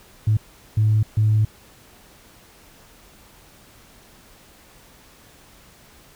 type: tone bursts at uneven times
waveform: sine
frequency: 107.7 Hz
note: A2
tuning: 37 cents flat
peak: -13 dBFS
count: 3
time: 0.27-0.37 / 0.77-1.03 / 1.17-1.45 s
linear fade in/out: 5 ms
effects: tanh soft clip ceiling -10 dBFS + pink hiss -50 dBFS RMS until 6.15 s